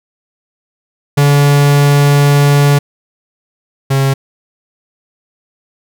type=tone pair in turn; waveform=45% pulse; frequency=143.3 / 136.12 Hz; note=D3 / C#3; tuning=-42 / -31 cents; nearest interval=minor second; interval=89 cents; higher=first; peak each=-6 / -9 dBFS; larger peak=first; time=1.17-2.79 / 3.9-4.14 s; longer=first; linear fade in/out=10 ms; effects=none

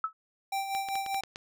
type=tone with exponential decay; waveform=sine; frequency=1300 Hz; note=E6; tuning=24 cents flat; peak=-23 dBFS; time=0.04-0.13 s; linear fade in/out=2 ms; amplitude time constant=19 ms
type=tone with tremolo; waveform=square; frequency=783 Hz; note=G5; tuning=2 cents flat; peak=-29 dBFS; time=0.52-1.21 s; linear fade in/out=5 ms; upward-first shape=sine; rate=5.1 Hz; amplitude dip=55%
type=clicks; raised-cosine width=0.2 ms; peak=-22 dBFS; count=7; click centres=0.75 / 0.887 / 0.955 / 1.063 / 1.145 / 1.236 / 1.359 s
effects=none

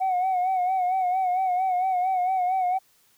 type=tone with vibrato; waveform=sine; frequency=740 Hz; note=F#5; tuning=in tune; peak=-19 dBFS; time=0-2.79 s; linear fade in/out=20 ms; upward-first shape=sine; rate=4.4 Hz; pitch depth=60 cents each way; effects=tanh soft clip ceiling -19 dBFS + white hiss -62 dBFS RMS until 3.17 s

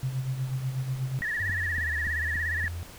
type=tone with tremolo; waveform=sine; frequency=130.81 Hz; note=C3; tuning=in tune; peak=-25 dBFS; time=0.03-1.19 s; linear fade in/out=0 ms; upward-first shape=sine; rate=8.2 Hz; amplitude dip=60%
type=click train; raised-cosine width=5 ms; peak=-26 dBFS; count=6; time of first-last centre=1.21-2.643 s; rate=3.49 Hz
type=tone with vibrato; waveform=sine; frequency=1808 Hz; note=A6; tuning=47 cents sharp; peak=-27 dBFS; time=1.22-2.68 s; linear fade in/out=0 ms; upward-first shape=sine; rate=17 Hz; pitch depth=110 cents each way
type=linear two-way sweep; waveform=sine; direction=down then up; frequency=97.3 to 76 to 86.5 Hz; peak=-32 dBFS; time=1.4-2.83 s; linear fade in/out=0 ms; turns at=1.96 s
effects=pink hiss -47 dBFS RMS until 2.98 s

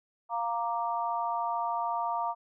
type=chord; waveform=sine; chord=Bb major; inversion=second; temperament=equal; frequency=698.5 / 932.3 / 1174.7 Hz; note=F5 / Bb5 / D6; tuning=0 / 0 / 0 cents; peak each=-33 / -31 / -35 dBFS; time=0.29-2.35 s; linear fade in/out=50 ms; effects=none

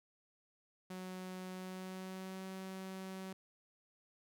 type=tone with pitch glide; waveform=sawtooth; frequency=185 to 189.43 Hz; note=F#3 to F#3; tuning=0 to +41 cents; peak=-40 dBFS; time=0.9-3.33 s; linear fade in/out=5 ms; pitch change=+41 cents; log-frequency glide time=1.51-2.45 s; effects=none

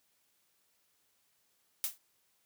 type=noise with exponential decay; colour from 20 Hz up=blue; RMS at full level=-29 dBFS; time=1.84-1.98 s; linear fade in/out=0 ms; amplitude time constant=30 ms; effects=white hiss -74 dBFS RMS until 2.45 s + high-pass 60 Hz 12 dB/octave

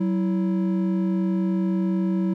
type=tone pair together; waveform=triangle; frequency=188.08 / 330 Hz; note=F#3 / E4; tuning=+29 / +2 cents; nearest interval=minor seventh; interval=973 cents; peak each=-19 / -25 dBFS; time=0-2.34 s; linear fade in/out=10 ms; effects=none

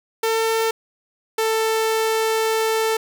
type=tone pair in turn; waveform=sawtooth; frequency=448.7 / 443.5 Hz; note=A4 / A4; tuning=+34 / +14 cents; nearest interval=unison; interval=20 cents; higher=first; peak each=-14 dBFS; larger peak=neither; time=0.23-0.71 / 1.38-2.97 s; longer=second; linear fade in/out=5 ms; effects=8-bit

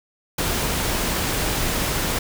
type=noise; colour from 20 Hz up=pink; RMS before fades=-23 dBFS; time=0.38-2.19 s; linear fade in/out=5 ms; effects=none

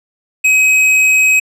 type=tone with hard clipping; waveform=sine; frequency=2537 Hz; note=D#7; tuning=33 cents sharp; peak=-9 dBFS; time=0.44-1.4 s; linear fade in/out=10 ms; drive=10 dB; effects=low-pass 12000 Hz 12 dB/octave

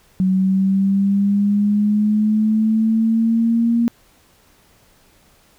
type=linear sweep; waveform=sine; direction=up; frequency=186.5 to 235.1 Hz; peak=-13 dBFS; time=0.2-3.88 s; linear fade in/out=0 ms; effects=pink hiss -54 dBFS RMS until 5.58 s

